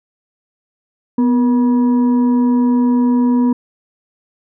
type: tone with frequency modulation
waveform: sine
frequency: 247.1 Hz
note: B3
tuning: 1 cent sharp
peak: -10 dBFS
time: 1.18-3.53 s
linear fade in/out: 5 ms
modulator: 720 Hz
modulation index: 0.33
effects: none